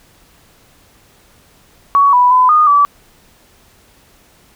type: tone with pitch steps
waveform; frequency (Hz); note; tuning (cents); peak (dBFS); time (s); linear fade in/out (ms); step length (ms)
sine; 1123 / 987 / 1008 / 1227 / 1153; C#6 / B5 / B5 / D#6 / D6; +22 / -1 / +35 / -25 / -32; -6; 1.95-2.85; 0; 180
effects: pink hiss -49 dBFS RMS until 4.55 s